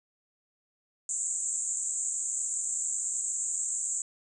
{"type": "band-pass noise", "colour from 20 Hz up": "white", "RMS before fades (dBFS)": -32, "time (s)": [1.09, 4.02], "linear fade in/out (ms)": 2, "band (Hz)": [7000, 8000], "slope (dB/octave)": 96, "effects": []}